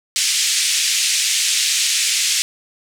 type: band-pass noise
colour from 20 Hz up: white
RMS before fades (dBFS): -18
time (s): 0.16-2.42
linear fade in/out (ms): 0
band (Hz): 2200 to 8200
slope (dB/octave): 24
effects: none